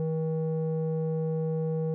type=tone with low-pass filter; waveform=square; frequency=159.7 Hz; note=D#3; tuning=45 cents sharp; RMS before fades=-29 dBFS; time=0-1.94 s; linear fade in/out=0 ms; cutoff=480 Hz; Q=2.4; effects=none